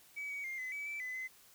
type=tone with pitch steps; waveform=sine; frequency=2281 / 2259 / 2113 / 2025 / 2288 / 2322 / 2012 / 2042 Hz; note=C#7 / C#7 / C7 / B6 / D7 / D7 / B6 / C7; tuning=+49 / +32 / +16 / +43 / -46 / -20 / +32 / -43 cents; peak=-37 dBFS; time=0.16-1.28 s; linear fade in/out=20 ms; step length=140 ms; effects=tanh soft clip ceiling -36 dBFS + white hiss -62 dBFS RMS until 1.54 s